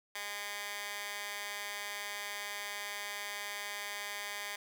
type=tone with high-pass filter; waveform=15% pulse; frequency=204.4 Hz; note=G#3; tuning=27 cents flat; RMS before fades=-41 dBFS; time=0.15-4.56 s; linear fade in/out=5 ms; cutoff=1500 Hz; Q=1.1; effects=none